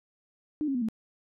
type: tone with pitch steps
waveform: sine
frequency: 302.4 / 272.5 / 245.6 / 221.4 Hz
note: D#4 / C#4 / B3 / A3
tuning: -49 / -29 / -9 / +11 cents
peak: -26 dBFS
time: 0.61-0.886 s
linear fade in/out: 0 ms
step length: 69 ms
effects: none